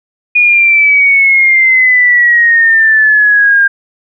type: exponential sweep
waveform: sine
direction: down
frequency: 2458 to 1600 Hz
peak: -4 dBFS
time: 0.35-3.68 s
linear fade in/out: 10 ms
effects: none